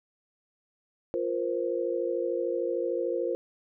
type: chord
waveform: sine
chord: F suspended fourth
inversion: none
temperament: equal with one note detuned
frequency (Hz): 349.2 / 469.9 / 523.3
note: F4 / Bb4 / C5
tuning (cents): 0 / +14 / 0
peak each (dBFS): -31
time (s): 1.14-3.35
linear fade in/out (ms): 0
effects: none